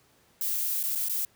violet noise with dropouts, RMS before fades -29 dBFS, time 0.41-1.25 s, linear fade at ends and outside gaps 2 ms, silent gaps 0.831-0.836 / 0.952-0.956 / 1.086-1.095 s, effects pink hiss -63 dBFS RMS until 1.35 s + high-pass 60 Hz 12 dB/octave

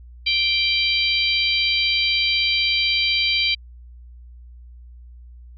harmonic tone, 784 Hz, G5, in tune, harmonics 3 / 4 / 5 / 6, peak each -21 / -22 / -23 / -24 dBFS, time 0.26-3.55 s, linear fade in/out 10 ms, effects added 60 Hz sine -39 dBFS peak until 5.57 s + MP3 32 kbps

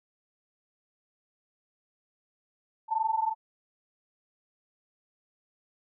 sine tone pair together, 875.5 / 898 Hz, A5 / A5, -9 / +35 cents, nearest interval unison, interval 44 cents, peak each -28 dBFS, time 2.88-3.35 s, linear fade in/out 50 ms, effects none

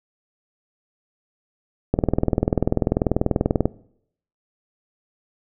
click train, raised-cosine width 2 ms, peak -4 dBFS, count 36, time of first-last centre 1.94-3.656 s, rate 20.4 Hz, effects noise-tail reverb RT60 0.7 s tail -21 dB re dry

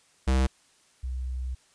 square / sine tone pair in turn, 65.41 / 63.58 Hz, C2 / C2, 0 / -49 cents, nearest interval unison, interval 49 cents, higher first, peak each -21 / -29 dBFS, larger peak first, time 0.27-0.47 / 1.03-1.55 s, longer second, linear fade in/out 10 ms, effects white hiss -62 dBFS RMS until 1.74 s + resampled to 22050 Hz

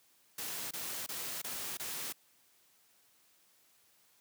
white noise bursts, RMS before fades -40 dBFS, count 5, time 0.38-2.126 s, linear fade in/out 5 ms, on 330 ms, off 24 ms, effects white hiss -68 dBFS RMS until 4.2 s + high-pass 100 Hz 12 dB/octave

